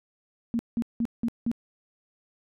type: tone bursts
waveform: sine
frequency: 232.9 Hz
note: A#3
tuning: 1 cent flat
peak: -23 dBFS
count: 5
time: 0.54-1.515 s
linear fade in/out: 0 ms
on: 51 ms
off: 180 ms
effects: none